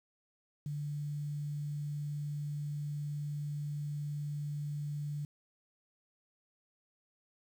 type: tone with quantisation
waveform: sine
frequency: 146.83 Hz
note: D3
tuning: in tune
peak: -35 dBFS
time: 0.66-5.25 s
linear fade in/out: 2 ms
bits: 10
effects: none